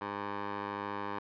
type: tone with band-pass filter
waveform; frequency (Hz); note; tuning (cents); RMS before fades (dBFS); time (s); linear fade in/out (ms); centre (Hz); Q
15% pulse; 101.5; G#2; -39; -38; 0.01-1.19; 5; 1000; 1.4
effects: resampled to 11025 Hz